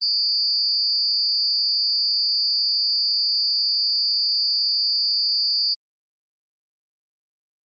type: tone with amplitude modulation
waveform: sine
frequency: 4699 Hz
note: D8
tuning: in tune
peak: -13 dBFS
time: 0.01-5.75 s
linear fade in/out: 20 ms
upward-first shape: sine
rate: 232 Hz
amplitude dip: 100%
effects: Opus 24 kbps